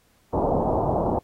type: low-pass noise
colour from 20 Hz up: white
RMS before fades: -23 dBFS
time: 0.33-1.19 s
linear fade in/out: 5 ms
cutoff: 890 Hz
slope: 48 dB/octave
effects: pink hiss -63 dBFS RMS until 1.23 s + AAC 48 kbps